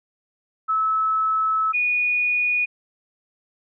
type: tone pair in turn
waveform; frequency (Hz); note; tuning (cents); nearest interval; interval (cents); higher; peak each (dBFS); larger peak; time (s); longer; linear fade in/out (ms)
sine; 1300 / 2460; E6 / D#7; -24 / -20; major seventh; 1104; second; -18; neither; 0.68-1.73 / 1.73-2.66; first; 20
effects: none